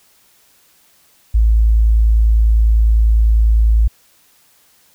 sine tone, 55 Hz, A1, in tune, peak -8 dBFS, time 1.34-3.88 s, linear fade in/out 10 ms, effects white hiss -53 dBFS RMS until 4.94 s

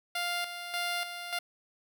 10% pulse tone with tremolo, 700 Hz, F5, 4 cents sharp, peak -22 dBFS, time 0.15-1.39 s, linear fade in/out 5 ms, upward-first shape square, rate 1.7 Hz, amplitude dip 60%, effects none

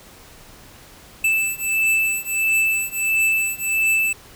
square beating tone pair, 2637 / 2638.5 Hz, E7 / E7, 0 / +1 cents, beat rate 1.5 Hz, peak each -22 / -21 dBFS, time 1.24-4.13 s, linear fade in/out 5 ms, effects pink hiss -45 dBFS RMS until 4.35 s

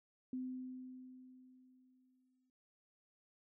sine tone with exponential decay, 255.9 Hz, C4, 38 cents flat, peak -38 dBFS, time 0.33-2.5 s, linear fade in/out 2 ms, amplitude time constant 470 ms, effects none

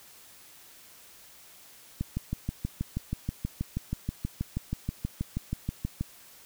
click train, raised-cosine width 5 ms, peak -17 dBFS, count 26, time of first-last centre 2.01-6.01 s, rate 6.25 Hz, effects white hiss -53 dBFS RMS until 6.45 s

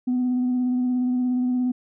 sine tone with vibrato, 250.1 Hz, B3, 22 cents sharp, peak -18 dBFS, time 0.07-1.72 s, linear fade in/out 10 ms, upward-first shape sine, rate 17 Hz, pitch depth 18 cents each way, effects tanh soft clip ceiling -17 dBFS

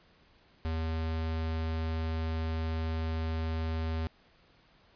square tone, 80.6 Hz, E2, 38 cents flat, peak -31 dBFS, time 0.65-4.07 s, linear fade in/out 0 ms, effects pink hiss -63 dBFS RMS until 4.95 s + resampled to 11025 Hz

